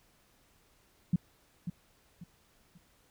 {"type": "tone with echo", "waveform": "sine", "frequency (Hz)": 173.4, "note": "F3", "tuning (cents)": -12, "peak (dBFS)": -22, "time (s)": [1.13, 1.16], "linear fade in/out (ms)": 5, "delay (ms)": 540, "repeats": 3, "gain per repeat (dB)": -10, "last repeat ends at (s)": 2.78, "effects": ["pink hiss -67 dBFS RMS until 3.1 s"]}